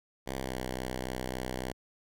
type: tone with pitch glide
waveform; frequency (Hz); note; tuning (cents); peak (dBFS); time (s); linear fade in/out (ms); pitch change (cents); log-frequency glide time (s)
5% pulse; 66.1 to 63.55; C2 to C2; +18 to -50; -23; 0.26-1.73; 20; -68; 0.38-0.55
effects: none